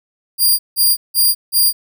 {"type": "tone bursts", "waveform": "5% pulse", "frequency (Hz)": 4792, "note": "D8", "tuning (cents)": 34, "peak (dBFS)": -3, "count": 4, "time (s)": [0.38, 1.73], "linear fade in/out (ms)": 50, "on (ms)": 210, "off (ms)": 170, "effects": []}